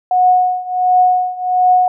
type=tone with tremolo; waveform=sine; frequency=731 Hz; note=F#5; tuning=21 cents flat; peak=-6 dBFS; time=0.11-1.88 s; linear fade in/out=2 ms; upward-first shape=triangle; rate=1.4 Hz; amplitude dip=90%; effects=none